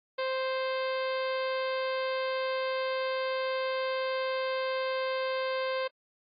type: harmonic tone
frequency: 523.3 Hz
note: C5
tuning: in tune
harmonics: 1 / 2 / 3 / 4 / 5 / 6 / 7 / 8 / 9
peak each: -30 / -36 / -40 / -42 / -44 / -46 / -47 / -48 / -49 dBFS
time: 0.18-5.88 s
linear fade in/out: 10 ms
effects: AAC 32 kbps